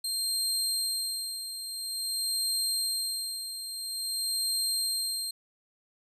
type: tone with tremolo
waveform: 25% pulse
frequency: 4186 Hz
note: C8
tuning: in tune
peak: -22 dBFS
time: 0.04-5.31 s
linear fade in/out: 5 ms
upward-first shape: sine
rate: 0.49 Hz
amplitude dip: 65%
effects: none